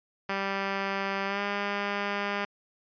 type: tone with pitch glide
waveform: 5% pulse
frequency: 196 to 202.2 Hz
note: G3 to G#3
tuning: 0 to -46 cents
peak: -17 dBFS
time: 0.29-2.45 s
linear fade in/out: 5 ms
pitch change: +54 cents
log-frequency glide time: 1.26-1.41 s
effects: resampled to 11025 Hz